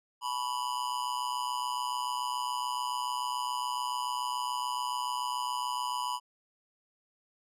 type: tone with amplitude modulation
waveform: square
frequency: 987.8 Hz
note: B5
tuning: in tune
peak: -28 dBFS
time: 0.21-6.2 s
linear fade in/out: 50 ms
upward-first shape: sine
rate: 127 Hz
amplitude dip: 85%
effects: low-pass 12000 Hz 12 dB/octave